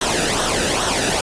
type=noise with flanger; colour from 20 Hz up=pink; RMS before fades=-19 dBFS; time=0.01-1.21 s; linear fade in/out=5 ms; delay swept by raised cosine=0.41 to 0.95 ms; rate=2.4 Hz; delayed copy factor=-0.65; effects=resampled to 22050 Hz